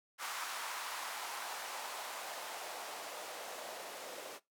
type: noise with band-pass filter sweep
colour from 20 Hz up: blue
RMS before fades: -44 dBFS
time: 0.18-4.4 s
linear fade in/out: 50 ms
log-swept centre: 1100 to 500 Hz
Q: 1.9
effects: noise-tail reverb RT60 0.2 s tail -21 dB re dry